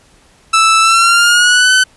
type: tone with pitch glide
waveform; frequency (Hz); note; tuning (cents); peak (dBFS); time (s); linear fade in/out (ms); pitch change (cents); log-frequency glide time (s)
sawtooth; 1318.5 to 1514.6; E6 to F#6; 0 to +40; -3; 0.53-1.84; 10; +240; 0.81-1.73
effects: pink hiss -48 dBFS RMS until 1.96 s + resampled to 24000 Hz